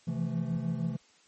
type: chord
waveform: triangle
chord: F major seventh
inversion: second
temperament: equal with one note detuned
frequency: 130.81 / 164.81 / 171.22 / 220 Hz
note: C3 / E3 / F3 / A3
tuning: 0 / 0 / -34 / 0 cents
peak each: -34 / -31 / -33 / -34 dBFS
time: 0.07-0.97 s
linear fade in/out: 10 ms
effects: white hiss -62 dBFS RMS until 1.27 s + MP3 32 kbps